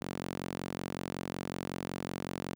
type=tone with high-pass filter; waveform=sawtooth; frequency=45.39 Hz; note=F#1; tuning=32 cents flat; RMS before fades=-39 dBFS; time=0.01-2.55 s; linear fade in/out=0 ms; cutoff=200 Hz; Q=1.2; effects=none